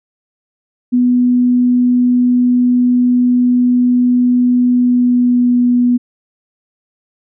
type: tone with pitch glide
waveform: sine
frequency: 246.9 to 244.6 Hz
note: B3 to B3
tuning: 0 to -16 cents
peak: -8 dBFS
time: 0.92-5.98 s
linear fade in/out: 20 ms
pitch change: -16 cents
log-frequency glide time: 4.71-5.59 s
effects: none